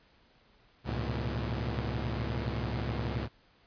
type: tone cluster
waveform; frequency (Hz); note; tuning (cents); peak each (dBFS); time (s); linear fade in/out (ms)
sawtooth; 68 / 107 / 118.6 / 125.9 / 164.2; C#2 / A2 / A#2 / B2 / E3; -33 / -48 / +30 / +34 / -6; -32 / -33 / -33 / -37 / -40; 0.84-3.29; 50
effects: pink hiss -64 dBFS RMS until 3.66 s + resampled to 11025 Hz